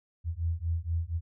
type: beating tone pair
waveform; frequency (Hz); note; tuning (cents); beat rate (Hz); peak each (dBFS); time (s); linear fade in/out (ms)
sine; 81.5 / 85.7; E2 / F2; -19 / -32; 4.2; -31 / -31; 0.24-1.21; 50
effects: none